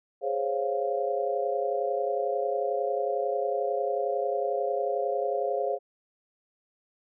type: chord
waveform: sine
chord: Db major seventh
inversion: second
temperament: equal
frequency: 415.3 / 523.3 / 554.4 / 698.5 Hz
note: Ab4 / C5 / Db5 / F5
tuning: 0 / 0 / 0 / 0 cents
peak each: -31 dBFS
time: 0.21-5.79 s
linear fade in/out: 50 ms
effects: none